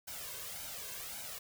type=noise with flanger; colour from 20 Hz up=white; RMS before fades=-44 dBFS; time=0.07-1.39 s; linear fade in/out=10 ms; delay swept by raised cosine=1.3 to 1.91 ms; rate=1.8 Hz; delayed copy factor=+0.7; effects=none